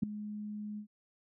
sine tone with ADSR envelope, 209.8 Hz, G#3, 18 cents sharp, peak -22 dBFS, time 0.02-0.87 s, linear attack 13 ms, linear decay 4 ms, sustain -16 dB, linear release 90 ms, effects none

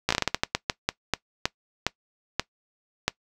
slowing click train, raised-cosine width 0.2 ms, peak -4 dBFS, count 17, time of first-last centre 0.09-3.08 s, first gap 15 ms, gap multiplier 1.29, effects noise-tail reverb RT60 0.1 s tail -21 dB re dry

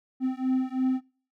triangle beating tone pair, 257.8 / 260.8 Hz, C4 / C4, -26 / -5 cents, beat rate 3 Hz, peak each -25 dBFS, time 0.2-1.01 s, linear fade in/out 50 ms, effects noise-tail reverb RT60 0.4 s tail -21 dB re dry

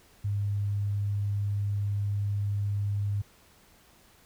sine tone, 101.6 Hz, G#2, 38 cents flat, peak -26 dBFS, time 0.24-3.22 s, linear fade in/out 10 ms, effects pink hiss -59 dBFS RMS until 4.25 s

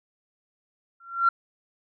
sine tone with exponential growth, 1370 Hz, F6, 34 cents flat, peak -13 dBFS, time 1-1.29 s, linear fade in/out 5 ms, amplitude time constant 63 ms, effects tanh soft clip ceiling -9 dBFS

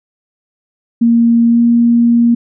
sine tone with pitch glide, 233.1 to 235.5 Hz, A#3 to A#3, 0 to +18 cents, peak -6 dBFS, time 1.01-2.35 s, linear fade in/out 10 ms, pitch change +18 cents, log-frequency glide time 1.48-1.6 s, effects none

